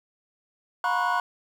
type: tone cluster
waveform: triangle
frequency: 715 / 948 / 1001 / 1096 / 1472 Hz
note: F5 / A#5 / B5 / C#6 / F#6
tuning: +41 / +29 / +23 / -20 / -9 cents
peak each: -27 dBFS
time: 0.84-1.2 s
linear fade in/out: 2 ms
effects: 9-bit